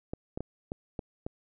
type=clicks; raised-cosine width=2 ms; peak=-21 dBFS; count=6; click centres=0.135 / 0.375 / 0.406 / 0.719 / 0.992 / 1.265 s; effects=none

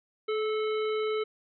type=harmonic tone with a mistuned harmonic; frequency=436.1 Hz; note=A4; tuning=15 cents flat; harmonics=1 / 3 / 5 / 7 / 9; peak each=-27 / -37 / -41 / -44 / -46 dBFS; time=0.28-1.24 s; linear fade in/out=10 ms; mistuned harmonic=1; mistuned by=-21 cents; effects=none

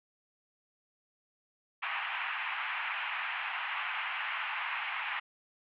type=band-pass noise; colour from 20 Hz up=white; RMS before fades=-36 dBFS; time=1.82-5.2 s; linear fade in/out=10 ms; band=800 to 2800 Hz; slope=48 dB/octave; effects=none

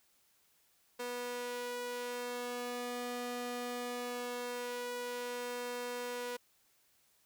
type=tone with flanger; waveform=sawtooth; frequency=244.3 Hz; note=B3; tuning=19 cents flat; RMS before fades=-40 dBFS; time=0.99-6.37 s; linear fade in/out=10 ms; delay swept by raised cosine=1.9 to 2.46 ms; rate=0.21 Hz; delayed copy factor=+0.8; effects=white hiss -71 dBFS RMS until 7.25 s

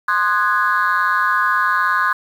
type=chord; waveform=sine; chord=Ab dominant seventh; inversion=first; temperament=equal with one note detuned; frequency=1046.5 / 1228.8 / 1480 / 1661.2 Hz; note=C6 / Eb6 / Gb6 / Ab6; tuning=0 / -22 / 0 / 0 cents; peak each=-18 / -19 / -19 / -19 dBFS; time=0.08-2.13 s; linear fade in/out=5 ms; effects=tanh soft clip ceiling -7 dBFS + 7-bit

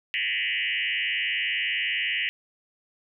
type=tone with frequency modulation; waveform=sine; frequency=2425 Hz; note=D#7; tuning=45 cents flat; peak=-24 dBFS; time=0.14-2.29 s; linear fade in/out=0 ms; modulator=100 Hz; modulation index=5.8; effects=none

